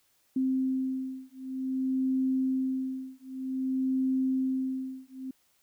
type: beating tone pair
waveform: sine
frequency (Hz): 261.6 / 262.13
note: C4 / C4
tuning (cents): 0 / +3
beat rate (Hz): 0.53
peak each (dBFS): -30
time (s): 0.36-5.31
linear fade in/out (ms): 5
effects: white hiss -69 dBFS RMS until 5.62 s